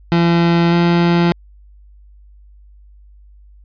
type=tone pair in turn; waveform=30% pulse; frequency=170 / 171.88 Hz; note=F3 / F3; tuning=-46 / -27 cents; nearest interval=unison; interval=19 cents; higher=second; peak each=-8 dBFS; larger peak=neither; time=0.12-0.72 / 0.72-1.32 s; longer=neither; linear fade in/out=0 ms; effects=added 50 Hz sine -41 dBFS peak until 3.64 s + resampled to 11025 Hz